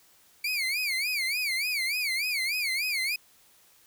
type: tone with vibrato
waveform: 30% pulse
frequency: 2278 Hz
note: C#7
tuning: 47 cents sharp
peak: -24 dBFS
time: 0.44-3.16 s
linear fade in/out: 5 ms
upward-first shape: sine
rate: 3.4 Hz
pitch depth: 180 cents each way
effects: white hiss -60 dBFS RMS until 3.86 s